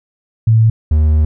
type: tone pair in turn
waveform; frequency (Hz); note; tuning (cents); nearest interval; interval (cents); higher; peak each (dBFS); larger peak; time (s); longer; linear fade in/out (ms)
sine / triangle; 111.8 / 76.86; A2 / D#2; +28 / -21; tritone; 649; first; -6; neither; 0.47-0.7 / 0.91-1.25; second; 5
effects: none